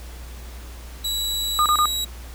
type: tone with pitch glide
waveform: sawtooth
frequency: 3910 to 3872 Hz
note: B7 to B7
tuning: -18 to -35 cents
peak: -20 dBFS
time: 1.04-2.05 s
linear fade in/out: 10 ms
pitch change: -17 cents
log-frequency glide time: 1.65-1.73 s
type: tone bursts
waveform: sine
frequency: 1220 Hz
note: D#6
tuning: 34 cents flat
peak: -15 dBFS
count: 3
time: 1.59-1.856 s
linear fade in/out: 0 ms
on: 68 ms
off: 31 ms
effects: added 60 Hz sine -35 dBFS peak until 2.34 s + pink hiss -44 dBFS RMS until 2.34 s